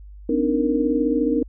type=tone cluster; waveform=sine; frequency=254.6 / 289.2 / 308.5 / 466.4 Hz; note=C4 / D4 / D#4 / A#4; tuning=-47 / -27 / -15 / +1 cents; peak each=-23 dBFS; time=0.29-1.43 s; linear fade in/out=5 ms; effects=added 50 Hz sine -38 dBFS peak until 1.48 s